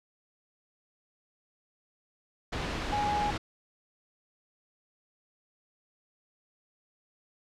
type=tone in noise; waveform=sine; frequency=830.6 Hz; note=G#5; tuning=in tune; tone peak=-27 dBFS; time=2.92-3.31 s; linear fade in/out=10 ms; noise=pink; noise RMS=-33 dBFS; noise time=2.52-3.38 s; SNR=+3 dB; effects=low-pass 4000 Hz 12 dB/octave